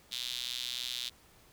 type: tone with high-pass filter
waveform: sawtooth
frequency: 123.4 Hz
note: B2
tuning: 1 cent flat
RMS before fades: -38 dBFS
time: 0.11-1.1 s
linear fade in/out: 20 ms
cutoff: 3600 Hz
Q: 4.4
effects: pink hiss -61 dBFS RMS until 1.52 s